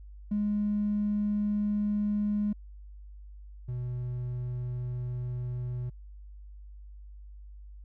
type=tone pair in turn; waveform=triangle; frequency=207.7 / 123.5 Hz; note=G#3 / B2; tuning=0 / 0 cents; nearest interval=major sixth; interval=900 cents; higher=first; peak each=-22 / -29 dBFS; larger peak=first; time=0.31-2.53 / 3.68-5.9 s; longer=neither; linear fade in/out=10 ms; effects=tanh soft clip ceiling -23 dBFS + added 50 Hz sine -44 dBFS peak until 7.84 s